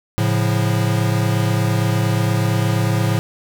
square chord, A augmented, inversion none, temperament equal, 110 / 138.59 / 174.61 Hz, A2 / C#3 / E#3, 0 / 0 / 0 cents, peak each -18 / -23 / -23 dBFS, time 0.18-3.19 s, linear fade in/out 0 ms, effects 9-bit

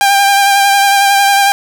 sawtooth tone with vibrato, 796 Hz, G5, 26 cents sharp, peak -3 dBFS, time 0.01-1.52 s, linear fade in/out 0 ms, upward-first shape sine, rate 11 Hz, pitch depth 22 cents each way, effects none

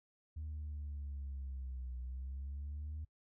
sine linear two-way sweep, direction down then up, 77.78 to 61.7 to 77.78 Hz, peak -39 dBFS, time 0.36-3.05 s, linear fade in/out 10 ms, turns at 1.98 s, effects noise-tail reverb RT60 0.1 s tail -25 dB re dry + tanh soft clip ceiling -38 dBFS

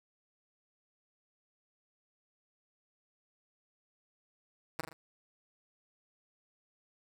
5% pulse tone with echo, 160.3 Hz, E3, 48 cents flat, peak -21 dBFS, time 4.79-4.81 s, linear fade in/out 2 ms, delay 40 ms, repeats 3, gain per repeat -6 dB, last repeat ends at 4.93 s, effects none

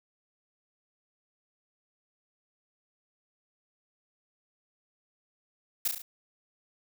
blue noise with echo, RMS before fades -27 dBFS, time 5.85-5.88 s, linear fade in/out 5 ms, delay 35 ms, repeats 4, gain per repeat -4 dB, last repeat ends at 6.02 s, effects none

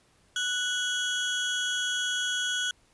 35% pulse tone pair together, 1480 / 3322 Hz, F#6 / G#7, 0 / 0 cents, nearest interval octave + major second, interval 1400 cents, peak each -28 dBFS, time 0.36-2.71 s, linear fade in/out 2 ms, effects pink hiss -64 dBFS RMS until 2.93 s + resampled to 24000 Hz

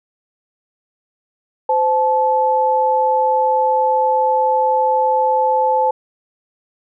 sine tone pair together, 516 / 867.8 Hz, C5 / A5, -24 / -24 cents, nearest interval major sixth, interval 900 cents, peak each -17 / -14 dBFS, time 1.69-5.91 s, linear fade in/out 5 ms, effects none

